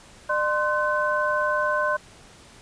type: tone cluster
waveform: sine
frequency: 602 / 1043 / 1515 Hz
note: D5 / C6 / F#6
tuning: +43 / -6 / +40 cents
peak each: -25 dBFS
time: 0.29-1.97 s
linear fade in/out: 10 ms
effects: pink hiss -49 dBFS RMS until 2.61 s + resampled to 22050 Hz